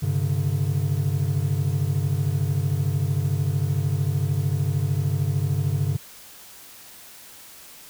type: chord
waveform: triangle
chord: G suspended fourth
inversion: none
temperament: equal with one note detuned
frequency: 98 / 133.56 / 146.83 Hz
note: G2 / C3 / D3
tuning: 0 / +36 / 0 cents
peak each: -23 dBFS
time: 0.02-5.97 s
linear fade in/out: 10 ms
effects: white hiss -45 dBFS RMS until 7.89 s